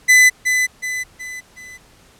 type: tone with echo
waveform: 45% pulse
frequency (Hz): 2007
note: B6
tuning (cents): +27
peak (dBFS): -7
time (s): 0.08-0.3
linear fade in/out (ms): 20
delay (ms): 370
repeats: 4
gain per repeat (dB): -7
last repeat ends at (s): 1.78
effects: pink hiss -50 dBFS RMS until 2.19 s + low-pass 11000 Hz 12 dB/octave